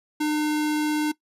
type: tone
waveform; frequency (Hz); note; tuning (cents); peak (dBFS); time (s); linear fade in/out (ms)
square; 302.6; D#4; -48; -22; 0.2-1.12; 10
effects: noise-tail reverb RT60 0.1 s tail -19 dB re dry + resampled to 32000 Hz